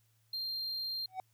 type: tone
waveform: triangle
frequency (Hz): 4186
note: C8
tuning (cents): 0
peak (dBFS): -34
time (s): 0.33-1.06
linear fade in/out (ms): 5
type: tone with exponential growth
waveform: triangle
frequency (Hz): 752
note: F#5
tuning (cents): +28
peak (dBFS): -30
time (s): 1.08-1.2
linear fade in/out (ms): 1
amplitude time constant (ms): 26
effects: added 112 Hz sine -70 dBFS peak until 1.33 s + white hiss -75 dBFS RMS until 1.33 s